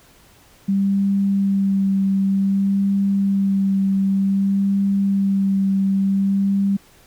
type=tone with vibrato; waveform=sine; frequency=196 Hz; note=G3; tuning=in tune; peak=-15 dBFS; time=0.68-6.77 s; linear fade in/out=10 ms; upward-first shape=sine; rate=0.54 Hz; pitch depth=15 cents each way; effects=pink hiss -51 dBFS RMS until 7.06 s